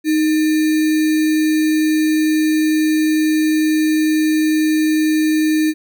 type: tone with sample-and-hold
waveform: sine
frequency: 311.1 Hz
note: D#4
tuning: in tune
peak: -12 dBFS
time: 0.04-5.74 s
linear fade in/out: 50 ms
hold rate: 2100 Hz
effects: none